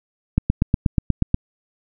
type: click train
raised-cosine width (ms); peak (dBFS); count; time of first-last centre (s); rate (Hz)
5; -3; 9; 0.38-1.344; 8.3
effects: none